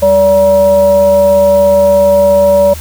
sine tone with frequency modulation, 574 Hz, D5, 40 cents flat, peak -4 dBFS, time 0.02-2.74 s, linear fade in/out 10 ms, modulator 377 Hz, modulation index 0.39, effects added 78 Hz sine -23 dBFS peak until 2.8 s + white hiss -30 dBFS RMS until 2.8 s

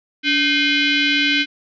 sine tone with frequency modulation, 287.1 Hz, D4, 39 cents flat, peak -14 dBFS, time 0.23-1.46 s, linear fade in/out 50 ms, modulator 916 Hz, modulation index 3.8, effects none

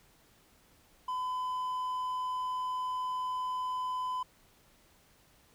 triangle tone, 1010 Hz, B5, 39 cents sharp, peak -30 dBFS, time 1.08-4.23 s, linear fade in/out 5 ms, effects pink hiss -64 dBFS RMS until 5.54 s

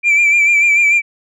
sine tone with vibrato, 2349 Hz, D7, in tune, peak -6 dBFS, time 0.03-1.02 s, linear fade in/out 50 ms, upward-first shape sine, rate 6.8 Hz, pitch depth 44 cents each way, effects tanh soft clip ceiling -7 dBFS

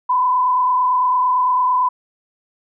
sine tone with frequency modulation, 1005 Hz, B5, 30 cents sharp, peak -13 dBFS, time 0.09-1.89 s, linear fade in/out 10 ms, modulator 28.9 Hz, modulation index 0.71, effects none

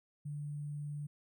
sine tone with sample-and-hold, 146.83 Hz, D3, in tune, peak -38 dBFS, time 0.25-1.07 s, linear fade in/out 10 ms, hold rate 8820 Hz, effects none

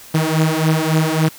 sawtooth beating tone pair, 156.5 / 160.1 Hz, D#3 / D#3, +10 / +50 cents, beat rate 3.6 Hz, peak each -13 dBFS, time 0.14-1.29 s, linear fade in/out 10 ms, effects white hiss -40 dBFS RMS until 1.38 s

